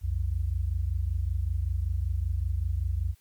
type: tone pair together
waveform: sine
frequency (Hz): 61.74 / 86.98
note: B1 / F2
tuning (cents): 0 / -6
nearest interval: tritone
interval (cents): 594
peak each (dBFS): -28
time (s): 0.01-3.15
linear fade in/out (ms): 50
effects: white hiss -65 dBFS RMS until 3.2 s + MP3 96 kbps